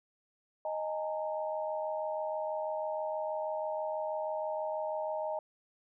sine chord, D# suspended fourth, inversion none, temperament equal with one note detuned, 622.3 / 830.6 / 916.8 Hz, D#5 / G#5 / A#5, 0 / 0 / -29 cents, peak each -34 / -40 / -40 dBFS, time 0.65-5.39 s, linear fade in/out 2 ms, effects none

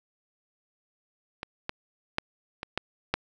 clicks, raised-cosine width 0.3 ms, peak -18 / -14 / -9 / -18 / -11 / -8 dBFS, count 6, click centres 1.431 / 1.694 / 2.184 / 2.631 / 2.776 / 3.14 s, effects none

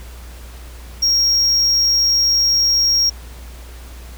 triangle tone, 5588 Hz, F8, in tune, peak -11 dBFS, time 1.02-3.1 s, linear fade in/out 10 ms, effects added 60 Hz sine -33 dBFS peak until 4.17 s + pink hiss -42 dBFS RMS until 4.17 s

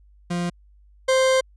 40% pulse tone pair in turn, 174.61 / 523.2 Hz, F3 / C5, 0 / 0 cents, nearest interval octave + perfect fifth, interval 1900 cents, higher second, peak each -22 / -15 dBFS, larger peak second, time 0.3-0.5 / 1.08-1.41 s, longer second, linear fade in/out 10 ms, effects added 50 Hz sine -50 dBFS peak until 1.56 s + resampled to 22050 Hz

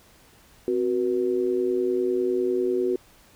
sine tone with amplitude modulation, 370 Hz, F#4, in tune, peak -17 dBFS, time 0.68-2.96 s, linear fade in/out 0 ms, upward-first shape sine, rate 110 Hz, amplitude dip 85%, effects pink hiss -55 dBFS RMS until 3.35 s

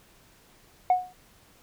sine tone with exponential decay, 731 Hz, F#5, 21 cents flat, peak -13 dBFS, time 0.9-1.13 s, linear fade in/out 2 ms, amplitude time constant 49 ms, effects tanh soft clip ceiling -14 dBFS + pink hiss -58 dBFS RMS until 1.62 s

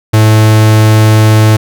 45% pulse tone, 108.6 Hz, A2, 22 cents flat, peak -3 dBFS, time 0.13-1.57 s, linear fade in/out 10 ms, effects none

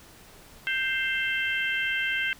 harmonic tone with a mistuned harmonic, 523.3 Hz, C5, in tune, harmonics 3 / 4 / 5 / 6, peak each -28 / -30 / -32 / -34 dBFS, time 0.67-2.33 s, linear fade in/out 0 ms, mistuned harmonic 5, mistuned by +39 cents, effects pink hiss -51 dBFS RMS until 2.39 s

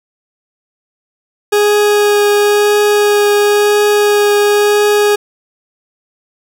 40% pulse tone with vibrato, 413.8 Hz, G#4, 6 cents flat, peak -7 dBFS, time 1.52-5.16 s, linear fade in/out 10 ms, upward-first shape triangle, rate 0.97 Hz, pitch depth 9 cents each way, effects none

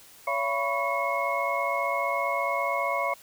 sine tone cluster, 563 / 678 / 987 / 1116 / 2173 Hz, C#5 / E5 / B5 / C#6 / C#7, +27 / +49 / -1 / +11 / -35 cents, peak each -31 dBFS, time 0.27-3.14 s, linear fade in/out 5 ms, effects white hiss -52 dBFS RMS until 3.22 s

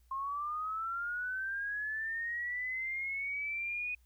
sine linear sweep, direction up, 1061 to 2489 Hz, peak -34 dBFS, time 0.11-3.95 s, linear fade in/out 5 ms, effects added 60 Hz sine -62 dBFS peak until 4.05 s + white hiss -75 dBFS RMS until 4.05 s

